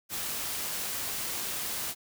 white noise, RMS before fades -34 dBFS, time 0.09-1.95 s, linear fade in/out 50 ms, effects none

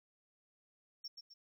sine tone with echo, 5470 Hz, F8, 37 cents flat, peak -40 dBFS, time 1.04-1.08 s, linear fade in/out 10 ms, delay 130 ms, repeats 2, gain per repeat -7 dB, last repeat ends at 1.34 s, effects tanh soft clip ceiling -40 dBFS + 13-bit

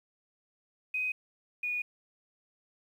sine tone pair in turn, 2509 / 2457 Hz, D#7 / D#7, +14 / -22 cents, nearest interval unison, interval 36 cents, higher first, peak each -29 / -30 dBFS, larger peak first, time 0.94-1.12 / 1.63-1.82 s, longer second, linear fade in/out 5 ms, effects 10-bit

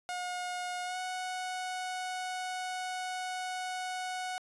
sawtooth tone with pitch glide, 720 to 737.3 Hz, F#5 to F#5, -47 to -6 cents, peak -31 dBFS, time 0.09-4.38 s, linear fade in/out 0 ms, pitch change +41 cents, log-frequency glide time 0.84-0.98 s, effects resampled to 24000 Hz

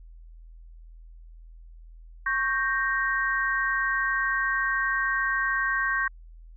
sine chord, G diminished, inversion second, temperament equal with one note detuned, 1101.7 / 1568 / 1864.7 Hz, Db6 / G6 / Bb6, -11 / 0 / 0 cents, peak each -29 / -26 / -28 dBFS, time 2.26-6.08 s, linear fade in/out 5 ms, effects added 41 Hz sine -44 dBFS peak until 6.56 s

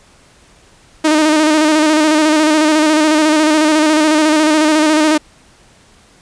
sawtooth tone with vibrato, 308.4 Hz, D#4, 15 cents flat, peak -5 dBFS, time 1.04-5.18 s, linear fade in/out 10 ms, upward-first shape square, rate 14 Hz, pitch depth 37 cents each way, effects pink hiss -47 dBFS RMS until 6.21 s + resampled to 22050 Hz

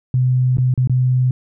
sine tone with dropouts, 127.2 Hz, C3, 48 cents flat, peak -12 dBFS, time 0.14-1.31 s, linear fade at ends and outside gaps 2 ms, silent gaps 0.571-0.583 / 0.74-0.776 / 0.874-0.896 s, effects none

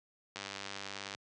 click train, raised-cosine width 0.2 ms, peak -23 dBFS, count 79, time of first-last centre 0.36-1.149 s, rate 98.9 Hz, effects high-pass 100 Hz 12 dB/octave + resampled to 24000 Hz

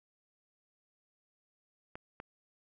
clicks, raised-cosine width 0.5 ms, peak -28 dBFS, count 2, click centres 1.955 / 2.201 s, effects none

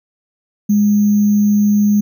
sine tone with sample-and-hold, 206.7 Hz, G#3, 8 cents flat, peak -9 dBFS, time 0.69-2.01 s, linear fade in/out 10 ms, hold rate 6300 Hz, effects none

